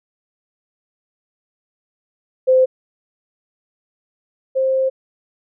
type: tone pair in turn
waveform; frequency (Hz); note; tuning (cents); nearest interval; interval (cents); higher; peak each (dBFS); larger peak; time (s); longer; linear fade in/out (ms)
sine; 517 / 527.6; C5 / C5; -21 / +14; unison; 35; second; -9 / -14; first; 2.47-2.66 / 4.55-4.9; second; 20
effects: none